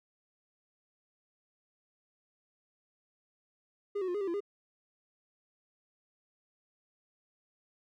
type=tone with pitch steps; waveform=triangle; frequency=407 / 372.7 / 354.7 / 413.6 / 390.7 / 340.6 / 406.2 Hz; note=G#4 / F#4 / F4 / G#4 / G4 / F4 / G#4; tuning=-35 / +13 / +27 / -7 / -6 / -43 / -38 cents; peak=-29 dBFS; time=3.95-4.405 s; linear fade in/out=10 ms; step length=65 ms; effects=none

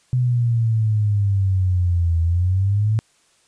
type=exponential two-way sweep; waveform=sine; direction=down then up; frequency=126.8 to 82.4 to 111.4 Hz; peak=-15 dBFS; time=0.13-2.99 s; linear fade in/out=0 ms; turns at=2.21 s; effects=white hiss -59 dBFS RMS until 3.47 s + resampled to 22050 Hz

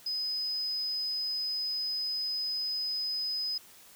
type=tone; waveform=sine; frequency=5030 Hz; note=D#8; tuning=18 cents sharp; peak=-30 dBFS; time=0.06-3.58 s; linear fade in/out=5 ms; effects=white hiss -55 dBFS RMS until 3.95 s

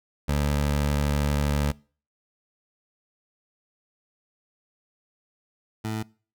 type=tone pair in turn; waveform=20% pulse; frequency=72.5 / 109.41 Hz; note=D2 / A2; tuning=-22 / -9 cents; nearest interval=perfect fifth; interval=713 cents; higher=second; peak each=-17 / -23 dBFS; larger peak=first; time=0.28-1.72 / 5.84-6.03 s; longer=first; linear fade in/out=10 ms; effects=noise-tail reverb RT60 0.4 s tail -23 dB re dry

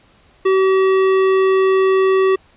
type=tone with tanh clipping; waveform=sine; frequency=381.4 Hz; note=G4; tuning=47 cents flat; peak=-13 dBFS; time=0.45-2.36 s; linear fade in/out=10 ms; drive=16 dB; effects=pink hiss -52 dBFS RMS until 2.56 s + resampled to 8000 Hz

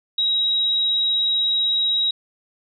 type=tone; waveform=sine; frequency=3829 Hz; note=A#7; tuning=46 cents sharp; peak=-17 dBFS; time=0.18-2.11 s; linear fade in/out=5 ms; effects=none

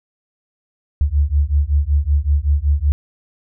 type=beating tone pair; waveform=sine; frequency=70 / 75.3 Hz; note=C#2 / D2; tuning=+18 / +44 cents; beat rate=5.3 Hz; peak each=-16 dBFS; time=1.01-2.92 s; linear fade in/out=0 ms; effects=none

